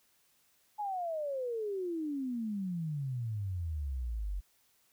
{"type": "exponential sweep", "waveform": "sine", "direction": "down", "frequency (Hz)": [856, 45.21], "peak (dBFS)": -33, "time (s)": [0.78, 4.41], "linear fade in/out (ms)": 20, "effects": ["white hiss -70 dBFS RMS until 4.92 s"]}